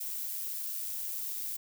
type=noise with amplitude modulation; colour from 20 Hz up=violet; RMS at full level=-35 dBFS; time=0-1.57 s; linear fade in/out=10 ms; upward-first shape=sine; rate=100 Hz; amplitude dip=40%; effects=none